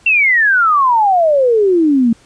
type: exponential sweep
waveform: sine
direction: down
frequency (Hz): 2741 to 222.6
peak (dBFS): -8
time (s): 0.06-2.13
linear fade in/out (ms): 5
effects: pink hiss -48 dBFS RMS until 2.25 s + resampled to 22050 Hz